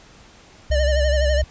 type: tone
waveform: sine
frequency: 65.41 Hz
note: C2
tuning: in tune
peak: -17 dBFS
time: 0.7-1.44 s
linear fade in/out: 5 ms
type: tone with vibrato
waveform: square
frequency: 599 Hz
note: D5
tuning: 34 cents sharp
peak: -20 dBFS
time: 0.71-1.42 s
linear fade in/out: 10 ms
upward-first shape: sine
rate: 12 Hz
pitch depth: 57 cents each way
effects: pink hiss -48 dBFS RMS until 1.5 s + resampled to 16000 Hz